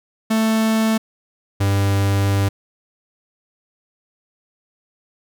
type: tone pair in turn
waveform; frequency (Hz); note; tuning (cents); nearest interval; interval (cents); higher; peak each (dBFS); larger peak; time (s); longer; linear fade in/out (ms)
45% pulse; 221.1 / 99.12; A3 / G2; +9 / +20; octave + major second; 1389; first; -15; neither; 0.3-0.98 / 1.6-2.49; second; 10
effects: none